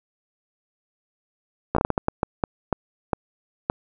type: slowing click train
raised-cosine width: 1 ms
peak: -6 dBFS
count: 13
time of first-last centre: 1.75-3.699 s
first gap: 14 ms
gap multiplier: 1.4
effects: none